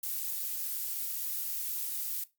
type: noise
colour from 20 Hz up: violet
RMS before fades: -35 dBFS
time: 0.03-2.24 s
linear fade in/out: 5 ms
effects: noise-tail reverb RT60 0.2 s tail -17 dB re dry + Opus 48 kbps